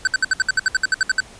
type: tone bursts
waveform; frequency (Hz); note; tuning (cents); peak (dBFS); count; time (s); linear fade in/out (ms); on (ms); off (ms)
square; 1532; G6; -40; -14; 14; 0.05-1.204; 2; 23; 64
effects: pink hiss -43 dBFS RMS until 1.39 s + resampled to 22050 Hz